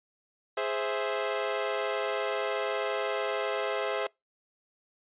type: chord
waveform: sawtooth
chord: Ab augmented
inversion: none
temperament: equal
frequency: 415.3 / 523.3 / 659.3 Hz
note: Ab4 / C5 / E5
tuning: 0 / 0 / 0 cents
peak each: -29 dBFS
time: 0.57-4.07 s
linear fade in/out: 5 ms
effects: noise-tail reverb RT60 0.2 s tail -25 dB re dry + resampled to 8000 Hz